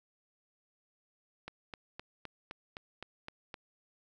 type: click train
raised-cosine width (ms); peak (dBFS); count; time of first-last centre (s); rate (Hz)
0.3; -26; 9; 1.48-3.542; 3.88
effects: none